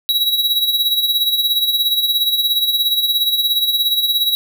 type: tone with tremolo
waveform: square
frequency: 3878 Hz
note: B7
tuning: 32 cents flat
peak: -12 dBFS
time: 0.09-4.35 s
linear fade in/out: 0 ms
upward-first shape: sine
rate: 17 Hz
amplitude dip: 60%
effects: none